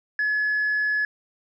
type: tone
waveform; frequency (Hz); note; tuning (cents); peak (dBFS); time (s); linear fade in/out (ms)
sine; 1703; G#6; +43; -19; 0.19-1.05; 2
effects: tanh soft clip ceiling -18 dBFS